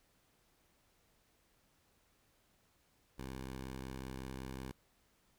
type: tone with vibrato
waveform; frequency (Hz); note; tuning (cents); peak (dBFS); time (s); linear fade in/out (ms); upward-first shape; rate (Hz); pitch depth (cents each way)
10% pulse; 65.41; C2; 0; -35; 3.18-4.72; 10; sine; 17; 29
effects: pink hiss -73 dBFS RMS until 5.38 s